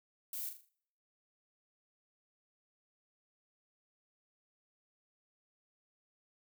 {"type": "noise with echo", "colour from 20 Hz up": "violet", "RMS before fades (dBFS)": -41, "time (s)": [0.33, 0.49], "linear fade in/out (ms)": 2, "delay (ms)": 40, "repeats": 5, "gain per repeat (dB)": -7, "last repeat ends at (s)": 0.69, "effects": ["noise-tail reverb RT60 0.7 s tail -26 dB re dry"]}